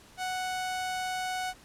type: tone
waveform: sawtooth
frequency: 740 Hz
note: F#5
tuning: in tune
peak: -27 dBFS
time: 0.17-1.54 s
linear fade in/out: 50 ms
effects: pink hiss -55 dBFS RMS until 1.64 s + low-pass 11000 Hz 12 dB/octave